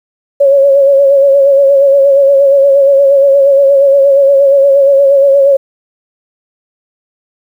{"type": "tone with vibrato", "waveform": "sine", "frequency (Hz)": 554, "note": "C#5", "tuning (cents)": -1, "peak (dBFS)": -3, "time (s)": [0.4, 5.57], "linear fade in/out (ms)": 10, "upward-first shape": "sine", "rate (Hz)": 8.5, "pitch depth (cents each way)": 41, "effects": ["7-bit"]}